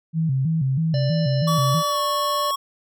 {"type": "tone with vibrato", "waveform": "sine", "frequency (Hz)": 146.7, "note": "D3", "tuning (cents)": -2, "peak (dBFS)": -18, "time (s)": [0.13, 1.83], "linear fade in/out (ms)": 50, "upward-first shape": "square", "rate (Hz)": 3.1, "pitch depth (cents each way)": 170}
{"type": "harmonic tone", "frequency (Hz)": 588, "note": "D5", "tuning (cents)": 2, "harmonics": [1, 3, 5, 7, 9], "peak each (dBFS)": [-26, -41, -40, -36, -36], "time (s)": [0.94, 2.51], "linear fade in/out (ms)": 2}
{"type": "tone with pitch glide", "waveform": "square", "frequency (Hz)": [1137, 1104.6], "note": ["C#6", "C#6"], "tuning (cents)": [44, -6], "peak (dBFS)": -22, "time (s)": [1.47, 2.56], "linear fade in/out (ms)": 10, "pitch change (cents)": -50, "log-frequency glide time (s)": [1.88, 2]}
{"effects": []}